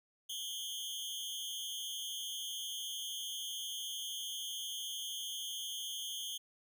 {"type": "tone with amplitude modulation", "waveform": "sawtooth", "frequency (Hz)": 3238, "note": "G#7", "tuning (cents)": -45, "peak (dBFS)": -32, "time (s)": [0.29, 6.38], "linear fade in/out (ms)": 10, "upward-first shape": "sine", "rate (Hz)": 233, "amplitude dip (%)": 95, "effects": []}